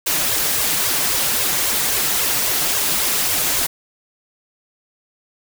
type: noise with flanger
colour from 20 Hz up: white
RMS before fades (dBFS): -19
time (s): 0.06-3.67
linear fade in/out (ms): 10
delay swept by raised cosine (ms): 1.8 to 6.8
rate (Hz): 3.7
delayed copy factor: +1
effects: none